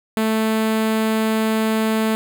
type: tone with notch filter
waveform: sawtooth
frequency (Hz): 220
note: A3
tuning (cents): 0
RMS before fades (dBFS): -19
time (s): 0.17-2.15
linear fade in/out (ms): 0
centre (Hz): 5700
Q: 1.8
effects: none